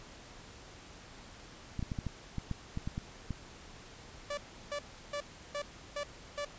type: clicks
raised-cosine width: 5 ms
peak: -23 dBFS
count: 11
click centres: 1.793 / 1.827 / 1.918 / 1.988 / 2.067 / 2.383 / 2.513 / 2.774 / 2.875 / 2.979 / 3.307 s
type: tone bursts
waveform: sawtooth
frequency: 580 Hz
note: D5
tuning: 22 cents flat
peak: -31 dBFS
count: 6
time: 4.3-6.45 s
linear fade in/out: 5 ms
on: 75 ms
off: 340 ms
effects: pink hiss -52 dBFS RMS until 6.58 s + resampled to 16000 Hz